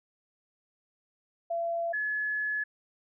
sine tone pair in turn, 677 / 1705.9 Hz, E5 / G#6, +46 / +46 cents, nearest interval octave + major third, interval 1600 cents, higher second, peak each -28 dBFS, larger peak neither, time 1.5-1.93 / 1.93-2.64 s, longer second, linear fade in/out 10 ms, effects none

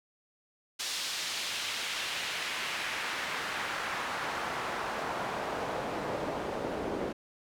pink noise with band-pass filter sweep, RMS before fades -35 dBFS, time 0.79-7.13 s, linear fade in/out 10 ms, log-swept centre 4600 to 410 Hz, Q 1, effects none

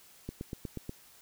click train, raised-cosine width 3 ms, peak -24 dBFS, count 6, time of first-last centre 0.29-0.894 s, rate 8.28 Hz, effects white hiss -58 dBFS RMS until 1.21 s

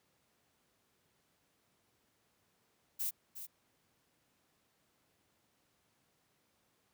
violet noise with echo, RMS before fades -36 dBFS, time 2.99-3.11 s, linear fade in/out 20 ms, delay 360 ms, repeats 1, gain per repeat -10 dB, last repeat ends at 3.47 s, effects pink hiss -75 dBFS RMS until 6.93 s + high-pass 100 Hz 12 dB/octave

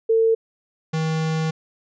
sine / square tone pair in turn, 450.1 / 159.13 Hz, A4 / D#3, +39 / +39 cents, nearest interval octave + tritone, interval 1800 cents, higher first, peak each -14 / -21 dBFS, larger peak first, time 0.09-0.35 / 0.93-1.51 s, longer second, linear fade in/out 10 ms, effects resampled to 16000 Hz

